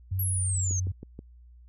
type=tone with pitch glide; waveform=sine; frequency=94 to 92.44 Hz; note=F#2 to F#2; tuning=+28 to -1 cents; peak=-26 dBFS; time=0.11-0.92 s; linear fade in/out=10 ms; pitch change=-29 cents; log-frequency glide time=0.33-0.46 s
type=exponential sweep; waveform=sine; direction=down; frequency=11830 to 6200 Hz; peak=-29 dBFS; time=0.19-0.8 s; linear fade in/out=5 ms
type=click train; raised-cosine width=3 ms; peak=-27 dBFS; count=4; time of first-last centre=0.71-1.191 s; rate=6.24 Hz
effects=added 60 Hz sine -49 dBFS peak until 1.68 s